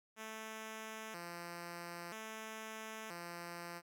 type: tone with vibrato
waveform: 5% pulse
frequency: 194.5 Hz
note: G3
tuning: 13 cents flat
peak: -34 dBFS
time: 0.16-3.82 s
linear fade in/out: 50 ms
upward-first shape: square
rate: 0.51 Hz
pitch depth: 210 cents each way
effects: none